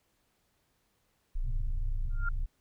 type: tone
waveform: sine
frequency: 29.14 Hz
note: A#0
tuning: in tune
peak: -28 dBFS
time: 1.35-2.46 s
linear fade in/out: 10 ms
type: low-pass noise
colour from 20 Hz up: white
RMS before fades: -41 dBFS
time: 1.43-2.44 s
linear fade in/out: 10 ms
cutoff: 130 Hz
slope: 96 dB/octave
type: tone with exponential growth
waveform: sine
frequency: 1396.9 Hz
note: F6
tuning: in tune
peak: -29 dBFS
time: 2.1-2.29 s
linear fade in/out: 5 ms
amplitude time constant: 41 ms
effects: pink hiss -74 dBFS RMS until 2.6 s